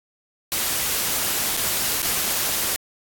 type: noise with dropouts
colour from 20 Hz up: white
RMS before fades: -23 dBFS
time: 0.52-2.76 s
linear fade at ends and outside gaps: 0 ms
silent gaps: 1.567-1.573 / 2.02-2.028 s
effects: AAC 64 kbps